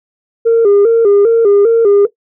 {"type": "tone with vibrato", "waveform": "sine", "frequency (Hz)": 431, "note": "A4", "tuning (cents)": -36, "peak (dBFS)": -3, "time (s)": [0.45, 2.07], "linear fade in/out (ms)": 20, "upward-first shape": "square", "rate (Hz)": 2.5, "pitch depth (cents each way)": 110, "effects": ["noise-tail reverb RT60 0.1 s tail -17 dB re dry", "tanh soft clip ceiling -3 dBFS"]}